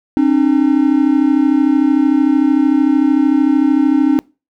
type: tone pair together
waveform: triangle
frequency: 270 / 303.3 Hz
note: C#4 / D#4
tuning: -45 / -44 cents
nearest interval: major second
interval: 201 cents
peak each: -10 dBFS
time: 0.17-4.19 s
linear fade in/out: 0 ms
effects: noise-tail reverb RT60 0.3 s tail -25 dB re dry